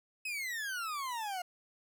40% pulse exponential sweep, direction down, 2586 to 704 Hz, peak -35 dBFS, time 0.25-1.42 s, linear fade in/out 5 ms, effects none

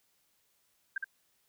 sine tone with echo, 1587 Hz, G6, 21 cents sharp, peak -30 dBFS, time 0.96-0.98 s, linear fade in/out 5 ms, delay 64 ms, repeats 1, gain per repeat -2 dB, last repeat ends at 1.044 s, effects white hiss -73 dBFS RMS until 1.48 s

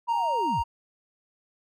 sine linear sweep, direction down, 987.8 to 34.43 Hz, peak -30 dBFS, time 0.07-0.63 s, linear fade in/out 20 ms
triangle tone, 932.3 Hz, A#5, in tune, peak -22 dBFS, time 0.08-0.64 s, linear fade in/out 20 ms
effects none

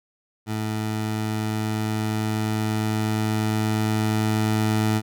20% pulse tone with level ramp, 108.5 Hz, A2, 24 cents flat, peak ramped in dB -20 to -14 dBFS, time 0.46-5.02 s, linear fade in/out 50 ms, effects none

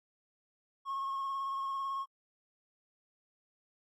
triangle tone with vibrato, 1088 Hz, C#6, 33 cents flat, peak -31 dBFS, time 0.85-2.06 s, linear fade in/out 50 ms, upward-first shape sine, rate 18 Hz, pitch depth 23 cents each way, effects tanh soft clip ceiling -28 dBFS + AAC 64 kbps

